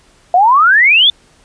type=exponential sweep; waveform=sine; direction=up; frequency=688 to 3600 Hz; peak=-5 dBFS; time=0.34-1.1 s; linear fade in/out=2 ms; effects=pink hiss -49 dBFS RMS until 1.44 s + resampled to 22050 Hz